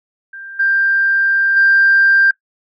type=tone with level steps; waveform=sine; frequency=1585 Hz; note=G6; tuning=19 cents sharp; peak=-29 / -11 / -7 dBFS; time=0.33-2.31 s; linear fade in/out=5 ms; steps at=0.59 / 1.56 s; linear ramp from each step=10 ms; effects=noise-tail reverb RT60 0.1 s tail -20 dB re dry + tanh soft clip ceiling -3 dBFS